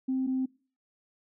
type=tone pair in turn; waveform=sine; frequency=261.6 / 260.6 Hz; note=C4 / C4; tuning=0 / -7 cents; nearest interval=unison; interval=7 cents; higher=first; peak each=-25 dBFS; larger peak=neither; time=0.08-0.27 / 0.27-0.46 s; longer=neither; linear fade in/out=10 ms; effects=noise-tail reverb RT60 0.4 s tail -23 dB re dry + tanh soft clip ceiling -21 dBFS